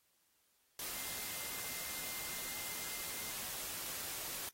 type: tone in noise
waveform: sine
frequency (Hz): 2093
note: C7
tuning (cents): 0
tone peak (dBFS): -53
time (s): 0.95-3.31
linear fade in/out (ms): 2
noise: white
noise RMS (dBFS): -43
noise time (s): 0.79-4.49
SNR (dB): -13
effects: white hiss -75 dBFS RMS until 4.53 s + AAC 48 kbps